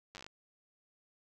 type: slowing click train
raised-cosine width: 0.2 ms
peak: -30 dBFS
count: 9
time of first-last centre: 0.15-0.265 s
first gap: 9 ms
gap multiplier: 1.13
effects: none